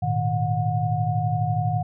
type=tone cluster; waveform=sine; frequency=106.7 / 118.8 / 153.1 / 725 Hz; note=G#2 / A#2 / D#3 / F#5; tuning=+47 / +33 / -28 / -35 cents; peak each=-26 dBFS; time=0.02-1.83 s; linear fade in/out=10 ms; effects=none